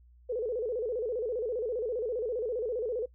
sine tone with vibrato, 466.2 Hz, A#4, in tune, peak -29 dBFS, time 0.29-3.06 s, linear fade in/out 10 ms, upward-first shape square, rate 15 Hz, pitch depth 120 cents each way, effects noise-tail reverb RT60 0.1 s tail -23 dB re dry + added 60 Hz sine -55 dBFS peak until 3.14 s

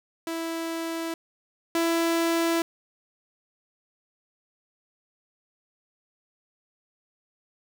sawtooth tone pair in turn, 329.6 / 333.2 Hz, E4 / E4, 0 / +19 cents, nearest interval unison, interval 19 cents, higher second, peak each -25 / -18 dBFS, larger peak second, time 0.27-1.14 / 1.75-2.62 s, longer neither, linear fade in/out 2 ms, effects none

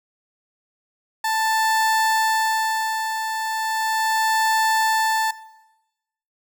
30% pulse tone with tremolo, 883 Hz, A5, 6 cents sharp, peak -15 dBFS, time 1.24-5.31 s, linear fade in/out 5 ms, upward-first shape sine, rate 0.37 Hz, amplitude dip 55%, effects noise-tail reverb RT60 1.0 s tail -18 dB re dry

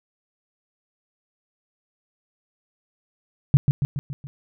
sine tone with echo, 139.8 Hz, C#3, 15 cents sharp, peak -8 dBFS, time 3.54-3.57 s, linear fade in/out 0 ms, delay 140 ms, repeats 5, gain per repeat -5 dB, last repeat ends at 4.27 s, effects none

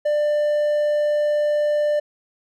triangle tone, 594 Hz, D5, 20 cents sharp, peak -15 dBFS, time 0.05-2 s, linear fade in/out 10 ms, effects none

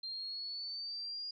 sine linear sweep, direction up, 4160 to 4855 Hz, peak -39 dBFS, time 0.03-1.31 s, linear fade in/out 5 ms, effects none

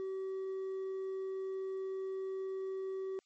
sine tone with hard clipping, 382.2 Hz, G4, 44 cents flat, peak -37 dBFS, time 0-3.19 s, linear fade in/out 0 ms, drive 2 dB, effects white hiss -75 dBFS RMS until 3.25 s + MP3 32 kbps

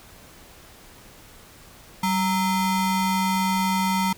square ring-modulated tone, 559 Hz, C#5, 14 cents sharp, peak -18 dBFS, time 2.03-4.13 s, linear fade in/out 5 ms, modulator 368 Hz, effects pink hiss -48 dBFS RMS until 4.17 s

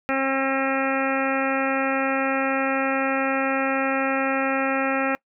harmonic tone, 268.8 Hz, C4, 47 cents sharp, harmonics 1 / 2 / 3 / 4 / 5 / 6 / 7 / 8 / 9 / 10, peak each -26 / -26 / -29 / -37 / -28 / -33 / -31 / -37 / -31 / -38 dBFS, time 0.09-5.15 s, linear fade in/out 0 ms, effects noise-tail reverb RT60 0.1 s tail -24 dB re dry

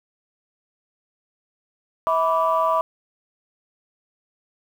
sine tone cluster, 648 / 990 / 1165 Hz, E5 / B5 / D6, -30 / +4 / -14 cents, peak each -21 dBFS, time 2.07-2.81 s, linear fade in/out 0 ms, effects tanh soft clip ceiling -9 dBFS + 8-bit

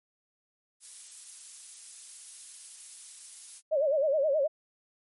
violet noise, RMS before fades -41 dBFS, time 0.8-3.62 s, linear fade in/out 50 ms
sine tone with vibrato, 585 Hz, D5, 7 cents flat, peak -23 dBFS, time 3.71-4.48 s, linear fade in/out 20 ms, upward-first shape sine, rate 9.5 Hz, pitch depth 150 cents each way
effects MP3 48 kbps

